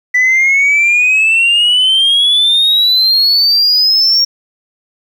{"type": "exponential sweep", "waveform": "sine", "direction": "up", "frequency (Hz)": [1975.5, 5588], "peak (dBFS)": -5, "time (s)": [0.14, 4.25], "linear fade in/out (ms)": 10, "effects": ["tanh soft clip ceiling -5 dBFS", "7-bit"]}